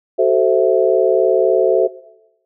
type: chord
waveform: sine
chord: F# half-diminished seventh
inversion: none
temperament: equal with one note detuned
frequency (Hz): 376.5 / 440 / 523.3 / 659.3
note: F#4 / A4 / C5 / E5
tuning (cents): +30 / 0 / 0 / 0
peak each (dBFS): -16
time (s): 0.18-1.88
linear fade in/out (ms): 20
effects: noise-tail reverb RT60 0.9 s tail -19 dB re dry